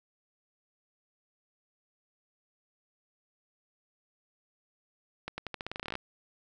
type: accelerating click train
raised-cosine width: 0.3 ms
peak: -20 dBFS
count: 16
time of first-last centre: 5.28-5.954 s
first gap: 100 ms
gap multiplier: 0.87
effects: none